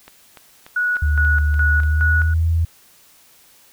click train, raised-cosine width 0.3 ms, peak -23 dBFS, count 7, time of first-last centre 0.08-1.834 s, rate 3.42 Hz
sine tone with tremolo, 1464 Hz, F#6, 19 cents flat, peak -16 dBFS, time 0.76-2.34 s, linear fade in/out 5 ms, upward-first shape square, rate 2.4 Hz, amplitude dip 70%
sine tone with pitch glide, 74.5 to 82.66 Hz, D2 to E2, +25 to +5 cents, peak -14 dBFS, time 1.02-2.65 s, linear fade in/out 5 ms, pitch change +180 cents, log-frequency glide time 1.7-2.48 s
effects white hiss -51 dBFS RMS until 3.72 s

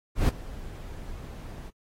brown noise with ADSR envelope, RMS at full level -19 dBFS, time 0.15-1.71 s, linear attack 140 ms, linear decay 4 ms, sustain -20 dB, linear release 32 ms, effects AAC 48 kbps

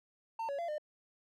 triangle tone with pitch steps, 904 / 561 / 683 / 604 Hz, A5 / C#5 / F5 / D5, +47 / +21 / -39 / +48 cents, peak -33 dBFS, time 0.39-0.782 s, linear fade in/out 5 ms, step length 98 ms, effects none

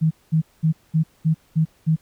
sine tone bursts, 159 Hz, D#3, 38 cents sharp, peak -14 dBFS, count 7, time 0.01-1.963 s, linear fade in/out 20 ms, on 99 ms, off 210 ms, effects pink hiss -59 dBFS RMS until 2.01 s

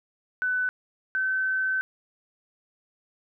sine tone pair in turn, 1500 / 1531.5 Hz, F#6 / G6, +23 / -41 cents, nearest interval unison, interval 36 cents, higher second, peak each -23 dBFS, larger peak neither, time 0.42-0.69 / 1.15-1.81 s, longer second, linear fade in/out 0 ms, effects none

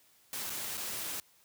white noise with dropouts, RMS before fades -38 dBFS, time 0.33-1.2 s, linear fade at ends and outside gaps 1 ms, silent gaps 0.497-0.502 / 0.772-0.776 s, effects white hiss -65 dBFS RMS until 1.44 s + high-pass 60 Hz 12 dB/octave

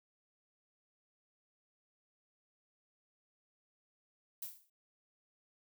violet noise with exponential decay, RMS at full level -39 dBFS, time 4.42-4.7 s, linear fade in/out 5 ms, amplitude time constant 59 ms, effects none

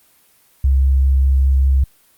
sine tone with vibrato, 67.1 Hz, C2, 44 cents sharp, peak -10 dBFS, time 0.64-1.84 s, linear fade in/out 5 ms, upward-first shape sine, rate 5.1 Hz, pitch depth 9 cents each way, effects white hiss -54 dBFS RMS until 2.17 s + Opus 32 kbps

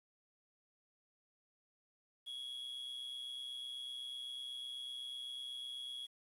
triangle tone with amplitude modulation, 3335 Hz, G#7, 7 cents sharp, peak -39 dBFS, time 2.26-6.07 s, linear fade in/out 20 ms, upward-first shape sine, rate 128 Hz, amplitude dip 55%, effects resampled to 32000 Hz + 11-bit

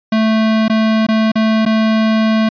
square tone with dropouts, 220 Hz, A3, in tune, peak -11 dBFS, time 0.12-2.49 s, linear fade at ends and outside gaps 5 ms, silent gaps 0.682-0.697 / 1.067-1.086 / 1.318-1.355 / 1.653-1.661 s, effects resampled to 11025 Hz

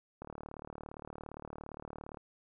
click train, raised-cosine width 1 ms, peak -30 dBFS, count 74, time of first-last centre 0.22-2.172 s, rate 37.4 Hz, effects none

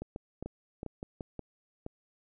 clicks, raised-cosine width 2 ms, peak -25 dBFS, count 10, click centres 0.02 / 0.161 / 0.426 / 0.46 / 0.831 / 0.863 / 1.029 / 1.208 / 1.393 / 1.864 s, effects none

